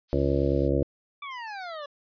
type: noise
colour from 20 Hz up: violet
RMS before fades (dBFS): -40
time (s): 0.08-0.7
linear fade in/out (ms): 50
type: harmonic tone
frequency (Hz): 69.3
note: C#2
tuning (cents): 0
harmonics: 1 / 2 / 3 / 4 / 5 / 6 / 7 / 8 / 9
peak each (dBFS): -28 / -29 / -38 / -29 / -28 / -38 / -29 / -30 / -38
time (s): 0.13-0.83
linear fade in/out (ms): 0
type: exponential sweep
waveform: 25% pulse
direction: down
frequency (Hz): 1174.7 to 564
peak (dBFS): -31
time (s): 1.22-1.86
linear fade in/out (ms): 5
effects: resampled to 11025 Hz